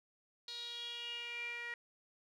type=tone with band-pass filter sweep; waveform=sawtooth; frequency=475.1 Hz; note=A#4; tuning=33 cents sharp; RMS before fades=-44 dBFS; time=0.48-1.74 s; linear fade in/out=2 ms; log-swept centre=4100 to 2000 Hz; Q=8.3; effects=none